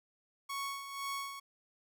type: tone with tremolo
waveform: sawtooth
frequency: 1108.7 Hz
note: C#6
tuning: in tune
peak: -32 dBFS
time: 0.49-1.4 s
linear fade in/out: 10 ms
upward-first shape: sine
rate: 2 Hz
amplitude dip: 60%
effects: none